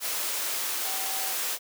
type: tone in noise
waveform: sine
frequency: 768 Hz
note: G5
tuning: 36 cents flat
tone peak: -39 dBFS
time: 0.83-1.36 s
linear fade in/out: 50 ms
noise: white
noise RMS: -30 dBFS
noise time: 0-1.59 s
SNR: -12 dB
effects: high-pass 400 Hz 12 dB/octave